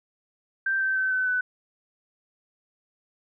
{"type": "tone with pitch steps", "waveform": "sine", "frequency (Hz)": [1568, 1550.9, 1534, 1517.2, 1500.7], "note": ["G6", "G6", "G6", "F#6", "F#6"], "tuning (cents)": [0, -19, -38, 43, 24], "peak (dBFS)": -22, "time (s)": [0.66, 1.41], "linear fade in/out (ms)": 5, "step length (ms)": 150, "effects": []}